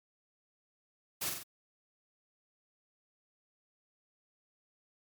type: noise with echo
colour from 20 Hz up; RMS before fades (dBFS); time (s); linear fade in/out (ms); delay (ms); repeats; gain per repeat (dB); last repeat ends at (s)
white; -35; 1.21-1.3; 10; 45; 3; -4; 1.435
effects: MP3 96 kbps